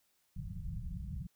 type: low-pass noise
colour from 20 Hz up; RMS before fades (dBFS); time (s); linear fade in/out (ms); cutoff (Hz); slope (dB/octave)
pink; -41; 0.36-1.27; 5; 190; 96
effects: white hiss -75 dBFS RMS until 1.35 s